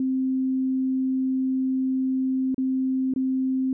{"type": "tone with dropouts", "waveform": "sine", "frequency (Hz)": 261.6, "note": "C4", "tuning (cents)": 0, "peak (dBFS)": -21, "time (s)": [0, 3.73], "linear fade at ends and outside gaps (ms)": 2, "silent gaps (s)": [[2.545, 2.58], [3.138, 3.161]], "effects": []}